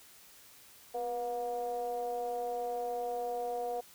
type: ring-modulated tone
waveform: triangle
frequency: 116.54 Hz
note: A#2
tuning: in tune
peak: -28 dBFS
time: 0.94-3.81 s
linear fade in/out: 10 ms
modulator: 602 Hz
effects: white hiss -57 dBFS RMS until 3.94 s